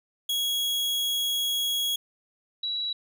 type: tone pair in turn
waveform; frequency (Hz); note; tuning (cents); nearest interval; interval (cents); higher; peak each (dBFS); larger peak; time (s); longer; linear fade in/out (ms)
40% pulse / sine; 3322 / 3908; G#7 / B7; 0 / -19; minor third; 281; second; -24 / -27; first; 0.29-1.96 / 2.63-2.93; first; 5
effects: none